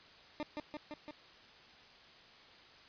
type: tone with echo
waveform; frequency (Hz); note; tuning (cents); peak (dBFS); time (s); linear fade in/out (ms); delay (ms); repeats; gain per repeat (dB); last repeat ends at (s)
20% pulse; 300; D4; +37; -32; 0.4-0.43; 0; 170; 4; -2; 1.11
effects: white hiss -58 dBFS RMS until 2.88 s + resampled to 11025 Hz